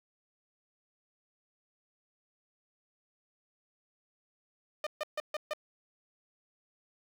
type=tone bursts; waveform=sawtooth; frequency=606 Hz; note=D#5; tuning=46 cents flat; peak=-28 dBFS; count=5; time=4.84-5.535 s; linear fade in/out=2 ms; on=27 ms; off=140 ms; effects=low-pass 5000 Hz 12 dB/octave + 9-bit